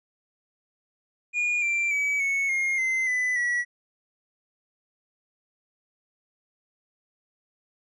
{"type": "tone with pitch steps", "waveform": "triangle", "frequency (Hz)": [2437, 2358, 2282, 2208, 2136, 2067, 2000, 1935.4], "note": ["D#7", "D7", "C#7", "C#7", "C7", "C7", "B6", "B6"], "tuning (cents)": [-37, 6, 50, -7, 35, -22, 21, -36], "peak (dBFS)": -21, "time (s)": [1.33, 3.65], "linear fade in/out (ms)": 50, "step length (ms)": 290, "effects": ["resampled to 24000 Hz"]}